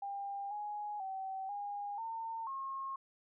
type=tone with pitch steps; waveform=sine; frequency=799 / 833 / 767 / 815 / 906 / 1079 Hz; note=G5 / G#5 / G5 / G#5 / A#5 / C#6; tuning=+33 / +5 / -38 / -33 / -50 / -47 cents; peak=-38 dBFS; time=0.02-2.96 s; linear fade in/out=5 ms; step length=490 ms; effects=none